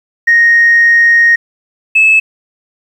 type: tone pair in turn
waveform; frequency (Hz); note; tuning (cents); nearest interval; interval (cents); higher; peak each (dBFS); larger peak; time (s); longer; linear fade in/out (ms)
sine; 1864.7 / 2605; A#6 / E7; 0 / -21; tritone; 579; second; -3; neither; 0.27-1.36 / 1.95-2.2; first; 10
effects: tanh soft clip ceiling 0 dBFS + 7-bit